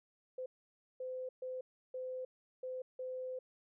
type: tone bursts at uneven times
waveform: sine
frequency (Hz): 512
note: C5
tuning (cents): -38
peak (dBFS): -39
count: 6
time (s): 0.38-0.46 / 1-1.29 / 1.42-1.61 / 1.94-2.25 / 2.63-2.82 / 2.99-3.39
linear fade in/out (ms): 5
effects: none